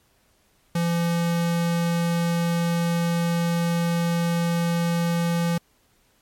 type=tone; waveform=square; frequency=170 Hz; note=F3; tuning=46 cents flat; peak=-21 dBFS; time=0.75-5.58 s; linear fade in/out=5 ms; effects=pink hiss -63 dBFS RMS until 6.21 s + MP3 64 kbps